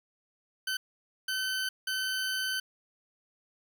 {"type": "tone bursts at uneven times", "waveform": "20% pulse", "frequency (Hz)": 1526, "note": "G6", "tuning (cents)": -47, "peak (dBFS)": -25, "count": 3, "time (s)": [[0.67, 0.77], [1.28, 1.69], [1.87, 2.6]], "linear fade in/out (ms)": 5, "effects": []}